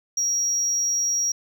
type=tone; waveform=sine; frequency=5670 Hz; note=F8; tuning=25 cents sharp; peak=-18 dBFS; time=0.17-1.32 s; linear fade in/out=5 ms; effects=tanh soft clip ceiling -19 dBFS + 10-bit